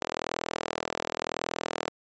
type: tone with high-pass filter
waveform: sawtooth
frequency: 40.92 Hz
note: E1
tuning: 12 cents flat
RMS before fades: -34 dBFS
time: 0.01-1.89 s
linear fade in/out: 10 ms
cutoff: 500 Hz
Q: 1.1
effects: resampled to 16000 Hz